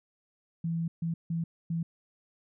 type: tone bursts at uneven times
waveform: sine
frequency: 166.1 Hz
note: E3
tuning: 13 cents sharp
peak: -28 dBFS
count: 4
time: 0.64-0.88 / 1.02-1.14 / 1.3-1.44 / 1.7-1.83 s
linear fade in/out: 5 ms
effects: none